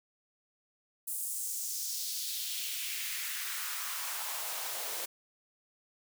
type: noise with high-pass filter sweep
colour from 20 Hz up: white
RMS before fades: -37 dBFS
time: 1.07-5.06 s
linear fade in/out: 10 ms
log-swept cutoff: 10000 to 460 Hz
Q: 1.9
effects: none